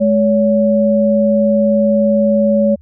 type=tone pair together; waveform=sine; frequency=211.8 / 565 Hz; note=G#3 / C#5; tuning=+34 / +33 cents; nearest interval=octave + perfect fourth; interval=1699 cents; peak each=-12 dBFS; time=0-2.76 s; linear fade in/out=20 ms; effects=added 77 Hz sine -40 dBFS peak until 2.81 s